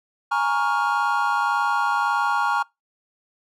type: chord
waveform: triangle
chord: Bb minor seventh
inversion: third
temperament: equal with one note detuned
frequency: 830.6 / 932.3 / 1108.7 / 1404.2 Hz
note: Ab5 / Bb5 / Db6 / F6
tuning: 0 / 0 / 0 / +9 cents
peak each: -23 dBFS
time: 0.31-2.63 s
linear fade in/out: 10 ms
effects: noise-tail reverb RT60 0.2 s tail -24 dB re dry